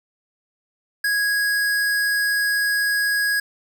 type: tone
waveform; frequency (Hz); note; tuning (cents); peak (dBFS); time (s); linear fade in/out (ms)
square; 1656; G#6; -5; -19; 1.04-3.4; 5
effects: none